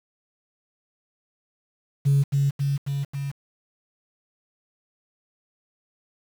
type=tone with echo; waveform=sine; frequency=139.8 Hz; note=C#3; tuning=15 cents sharp; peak=-14 dBFS; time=2.05-2.24 s; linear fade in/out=20 ms; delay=270 ms; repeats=4; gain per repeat=-3 dB; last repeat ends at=3.32 s; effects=tanh soft clip ceiling -13 dBFS + 7-bit